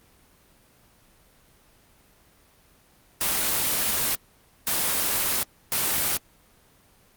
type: noise bursts at uneven times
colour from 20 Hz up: white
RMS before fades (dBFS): -24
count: 3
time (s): 3.21-4.15 / 4.67-5.43 / 5.72-6.17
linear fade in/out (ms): 0
effects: pink hiss -58 dBFS RMS until 7.16 s + Opus 24 kbps